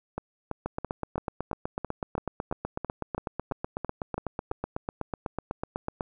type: two click trains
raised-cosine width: 1 ms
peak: -16 / -17 dBFS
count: 44 / 14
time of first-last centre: 0.66-6.008 / 0.18-4.513 s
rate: 8.04 / 3 Hz
effects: none